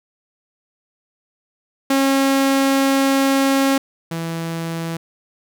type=tone pair in turn; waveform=sawtooth; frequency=271.9 / 165.35 Hz; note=C#4 / E3; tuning=-33 / +6 cents; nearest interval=major sixth; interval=861 cents; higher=first; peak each=-10 / -19 dBFS; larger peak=first; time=1.9-3.78 / 4.11-4.97 s; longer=first; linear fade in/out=5 ms; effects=none